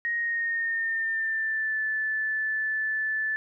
sine tone with pitch glide, 1874 to 1748.5 Hz, A#6 to A6, +9 to -11 cents, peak -25 dBFS, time 0.05-3.36 s, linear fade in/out 0 ms, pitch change -120 cents, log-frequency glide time 0.16-1.8 s, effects none

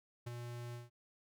square tone with ADSR envelope, 120 Hz, B2, 49 cents flat, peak -40 dBFS, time 0.26-0.9 s, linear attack 12 ms, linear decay 20 ms, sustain -4 dB, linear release 160 ms, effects none

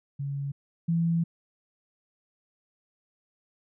sine tone pair in turn, 140.1 / 167.28 Hz, C#3 / E3, +19 / +26 cents, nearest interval minor third, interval 307 cents, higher second, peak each -29 / -22 dBFS, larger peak second, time 0.19-0.52 / 0.88-1.24 s, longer second, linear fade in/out 10 ms, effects none

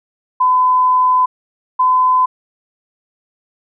sine tone pair in turn, 1011 / 1015.7 Hz, B5 / B5, +40 / +48 cents, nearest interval unison, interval 8 cents, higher second, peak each -9 dBFS, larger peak neither, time 0.4-1.26 / 1.79-2.26 s, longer first, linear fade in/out 10 ms, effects none

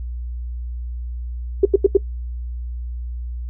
sine tone bursts, 389.9 Hz, G4, 9 cents flat, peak -7 dBFS, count 4, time 1.63-1.971 s, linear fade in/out 5 ms, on 23 ms, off 83 ms, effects noise-tail reverb RT60 0.1 s tail -20 dB re dry + added 60 Hz sine -25 dBFS peak until 3.49 s

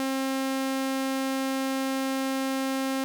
sawtooth tone, 266.9 Hz, C4, 35 cents sharp, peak -22 dBFS, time 0-3.04 s, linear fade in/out 0 ms, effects none

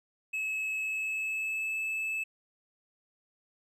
triangle tone with pitch glide, 2584 to 2614 Hz, E7 to E7, -35 to -15 cents, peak -29 dBFS, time 0.33-2.24 s, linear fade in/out 10 ms, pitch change +20 cents, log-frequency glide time 0.78-1.77 s, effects none

